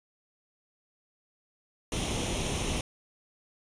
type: noise with comb filter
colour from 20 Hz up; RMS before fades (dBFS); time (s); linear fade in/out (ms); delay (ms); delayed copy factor
pink; -31; 1.92-2.81; 2; 0.32; +0.6
effects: resampled to 22050 Hz